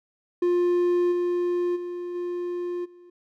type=tone with level steps; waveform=triangle; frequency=352.6 Hz; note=F4; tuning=17 cents sharp; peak=-17 / -20 / -28 / -25 / -45 dBFS; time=0.42-3.1 s; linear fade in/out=5 ms; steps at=1.11 / 1.75 / 2.14 / 2.84 s; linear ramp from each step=20 ms; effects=none